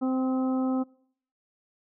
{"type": "harmonic tone with a mistuned harmonic", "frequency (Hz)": 260, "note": "C4", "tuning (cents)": -11, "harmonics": [1, 2, 3, 4, 5], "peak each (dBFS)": [-24, -35, -37, -45, -41], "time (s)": [0.01, 0.84], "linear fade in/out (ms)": 20, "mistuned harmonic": 5, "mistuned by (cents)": -21, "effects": ["noise-tail reverb RT60 0.6 s tail -23 dB re dry"]}